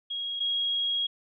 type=tone pair in turn; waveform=sine; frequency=3291 / 3291 Hz; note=G#7 / G#7; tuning=-16 / -16 cents; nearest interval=unison; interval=0 cents; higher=neither; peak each=-30 / -25 dBFS; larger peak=second; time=0.1-0.4 / 0.4-1.07 s; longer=second; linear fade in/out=10 ms; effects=none